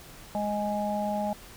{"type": "harmonic tone", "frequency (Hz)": 207.7, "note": "G#3", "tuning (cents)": 0, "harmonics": [1, 3, 4], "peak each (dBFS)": [-31, -31, -31], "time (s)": [0.35, 1.33], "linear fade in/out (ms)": 0, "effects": ["pink hiss -48 dBFS RMS until 1.56 s"]}